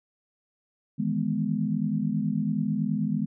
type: chord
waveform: sine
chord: E major seventh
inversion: third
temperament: equal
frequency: 155.56 / 164.81 / 207.7 / 246.9 Hz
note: D#3 / E3 / G#3 / B3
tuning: 0 / 0 / 0 / 0 cents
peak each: -31 / -32 / -27 / -30 dBFS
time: 0.98-3.26 s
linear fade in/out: 20 ms
effects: none